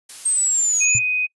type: noise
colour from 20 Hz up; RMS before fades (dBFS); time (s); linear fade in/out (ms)
blue; -34; 0.09-0.85; 5
type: linear two-way sweep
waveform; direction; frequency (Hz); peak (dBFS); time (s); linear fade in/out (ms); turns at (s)
sine; down then up; 8440 to 6580 to 7100; -16; 0.25-0.99; 10; 0.83
type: tone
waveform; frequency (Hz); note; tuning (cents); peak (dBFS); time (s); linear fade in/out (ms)
sine; 2500; D#7; +8; -18; 0.8-1.27; 20
type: tone with exponential decay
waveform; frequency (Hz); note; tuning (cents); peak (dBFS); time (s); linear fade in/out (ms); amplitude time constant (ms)
sine; 120.4; B2; -44; -19; 0.95-1.04; 0; 19
effects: noise-tail reverb RT60 0.1 s tail -25 dB re dry + resampled to 24000 Hz